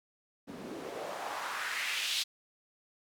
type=noise with band-pass filter sweep; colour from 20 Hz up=white; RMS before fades=-37 dBFS; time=0.47-2.24 s; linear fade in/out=20 ms; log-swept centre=220 to 4000 Hz; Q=2.2; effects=none